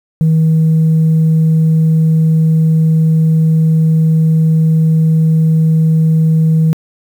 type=tone; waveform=sine; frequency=159.7 Hz; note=D#3; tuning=45 cents sharp; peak=-5 dBFS; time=0.21-6.73 s; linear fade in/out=0 ms; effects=tanh soft clip ceiling -5 dBFS + 7-bit